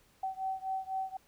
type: beating tone pair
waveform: sine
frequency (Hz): 762 / 766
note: G5 / G5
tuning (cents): -49 / -40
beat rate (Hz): 4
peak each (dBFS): -36 / -37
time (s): 0.23-1.17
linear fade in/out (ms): 5
effects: pink hiss -66 dBFS RMS until 1.27 s